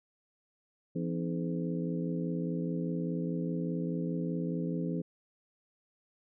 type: harmonic tone with a mistuned harmonic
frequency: 84.9 Hz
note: F2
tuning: 48 cents flat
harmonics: 2 / 3 / 4 / 5 / 6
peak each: -33 / -37 / -39 / -41 / -43 dBFS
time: 0.95-5.02 s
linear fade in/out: 10 ms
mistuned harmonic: 4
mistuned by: -140 cents
effects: none